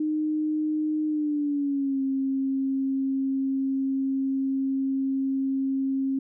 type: tone with pitch glide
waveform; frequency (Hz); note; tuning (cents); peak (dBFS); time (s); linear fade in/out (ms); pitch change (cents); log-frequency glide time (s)
sine; 307.1 to 268.9; D#4 to C4; -23 to +47; -23; 0-6.19; 5; -230; 1.07-2.01
effects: none